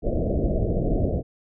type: low-pass noise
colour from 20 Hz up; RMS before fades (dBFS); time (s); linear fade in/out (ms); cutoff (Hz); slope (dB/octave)
pink; -23; 0.02-1.23; 50; 680; 96
effects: none